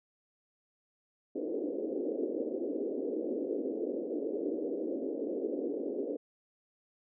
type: band-pass noise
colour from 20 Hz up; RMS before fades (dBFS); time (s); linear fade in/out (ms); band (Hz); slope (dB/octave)
pink; -35; 1.35-6.17; 10; 270 to 520; 48
effects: none